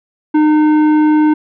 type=tone with tanh clipping; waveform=sine; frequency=305.2 Hz; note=D#4; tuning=33 cents flat; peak=-9 dBFS; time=0.34-1.34 s; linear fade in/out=10 ms; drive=11 dB; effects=none